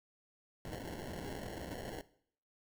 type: noise with sample-and-hold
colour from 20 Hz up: violet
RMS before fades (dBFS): -44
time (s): 0.65-2.01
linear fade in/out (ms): 0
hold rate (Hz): 1225
effects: noise-tail reverb RT60 0.6 s tail -18 dB re dry